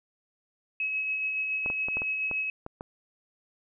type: tone with tremolo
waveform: sine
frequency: 2565 Hz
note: E7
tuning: 48 cents flat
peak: -26 dBFS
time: 0.8-2.5 s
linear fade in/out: 2 ms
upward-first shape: sine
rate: 7.1 Hz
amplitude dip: 30%
type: clicks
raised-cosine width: 1 ms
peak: -23 dBFS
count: 8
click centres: 1.661 / 1.701 / 1.885 / 1.97 / 2.019 / 2.313 / 2.664 / 2.809 s
effects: none